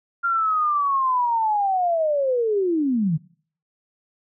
sine linear sweep, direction down, 1396.9 to 143.6 Hz, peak -18 dBFS, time 0.23-3.18 s, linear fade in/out 20 ms, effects noise-tail reverb RT60 0.5 s tail -21 dB re dry

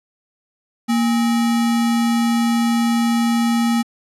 sine tone with sample-and-hold, 233.1 Hz, A#3, in tune, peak -14 dBFS, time 0.88-3.83 s, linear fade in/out 20 ms, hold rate 1050 Hz, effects low-pass 12000 Hz 12 dB/octave

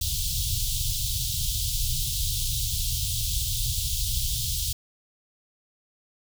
pink band-stop noise, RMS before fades -27 dBFS, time 0.01-4.73 s, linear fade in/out 5 ms, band 130 to 3200 Hz, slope 48 dB/octave, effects none

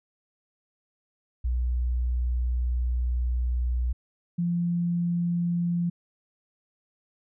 sine tone pair in turn, 61.1 / 172.82 Hz, B1 / F3, -18 / -18 cents, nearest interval octave + tritone, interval 1800 cents, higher second, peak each -23 dBFS, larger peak neither, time 1.44-3.93 / 4.38-5.9 s, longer first, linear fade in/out 10 ms, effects none

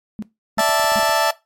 sine tone bursts, 213.6 Hz, G#3, 49 cents sharp, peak -24 dBFS, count 3, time 0.19-0.992 s, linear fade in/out 0 ms, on 34 ms, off 350 ms
30% pulse chord, D suspended second, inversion none, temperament just, 587.3 / 660.7 / 881 Hz, D5 / E5 / A5, 0 / +4 / +2 cents, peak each -20 / -15 / -16 dBFS, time 0.58-1.31 s, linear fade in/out 5 ms
clicks, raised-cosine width 2 ms, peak -25 dBFS, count 8, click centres 0.693 / 0.797 / 0.844 / 0.92 / 0.958 / 0.997 / 1.031 / 1.094 s
effects noise-tail reverb RT60 0.2 s tail -18 dB re dry + MP3 64 kbps

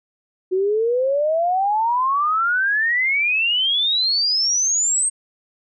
sine exponential sweep, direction up, 364.1 to 8500 Hz, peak -16 dBFS, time 0.51-5.1 s, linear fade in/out 20 ms, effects none

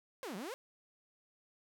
sawtooth exponential two-way sweep, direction down then up, 567 to 174.61 to 567 Hz, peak -37 dBFS, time 0.23-0.54 s, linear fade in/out 0 ms, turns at 0.36 s, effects 12-bit

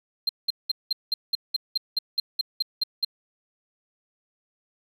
triangle tone bursts, 4167 Hz, C8, 8 cents flat, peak -18 dBFS, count 14, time 0.27-3.048 s, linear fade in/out 5 ms, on 22 ms, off 190 ms, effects tanh soft clip ceiling -15 dBFS + 10-bit

